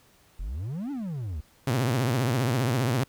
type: exponential two-way sweep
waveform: triangle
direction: up then down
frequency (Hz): 38.89 to 297.7 to 67.9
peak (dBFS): -28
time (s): 0.39-1.41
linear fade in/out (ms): 10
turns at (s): 0.91
type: tone with vibrato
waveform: sawtooth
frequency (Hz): 124.6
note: B2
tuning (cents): +16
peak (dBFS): -19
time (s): 1.67-3.04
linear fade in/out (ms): 5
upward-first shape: triangle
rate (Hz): 15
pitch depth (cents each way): 230
effects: pink hiss -60 dBFS RMS until 3.08 s